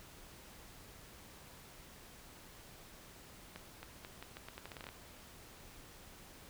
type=accelerating click train; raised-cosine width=0.3 ms; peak=-30 dBFS; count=14; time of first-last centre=3.56-4.889 s; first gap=270 ms; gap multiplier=0.81; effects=pink hiss -56 dBFS RMS until 6.49 s